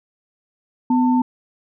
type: tone pair together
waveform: sine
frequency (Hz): 250.8 / 895.2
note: B3 / A5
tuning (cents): +27 / +30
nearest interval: octave + minor seventh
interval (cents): 2203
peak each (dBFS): -14 / -21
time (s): 0.9-1.22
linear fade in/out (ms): 5
effects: none